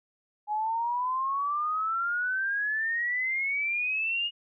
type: exponential sweep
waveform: sine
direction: up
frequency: 832 to 2880 Hz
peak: -26 dBFS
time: 0.47-4.31 s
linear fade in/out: 50 ms
effects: none